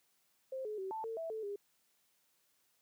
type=tone with pitch steps; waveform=sine; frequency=526 / 425.8 / 381.8 / 882 / 450.8 / 656 / 439.5 / 405.1 Hz; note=C5 / G#4 / G4 / A5 / A4 / E5 / A4 / G#4; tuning=+9 / +43 / -46 / +4 / +42 / -9 / -2 / -43 cents; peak=-38 dBFS; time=0.52-1.56 s; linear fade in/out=5 ms; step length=130 ms; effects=white hiss -75 dBFS RMS until 2.81 s + high-pass 100 Hz 12 dB/octave